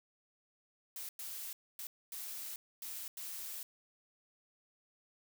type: noise bursts at uneven times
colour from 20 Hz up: blue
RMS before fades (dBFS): -44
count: 6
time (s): 0.96-1.09 / 1.19-1.53 / 1.79-1.87 / 2.12-2.56 / 2.82-3.08 / 3.17-3.63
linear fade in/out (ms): 2
effects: none